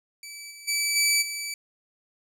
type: tone with level steps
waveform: 15% pulse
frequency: 2306 Hz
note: D7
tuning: 32 cents flat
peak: -32 / -36 / -17 / -13 / -24 dBFS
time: 0.23-1.54 s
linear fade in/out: 2 ms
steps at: 0.5 / 0.67 / 0.95 / 1.21 s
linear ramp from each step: 20 ms
effects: none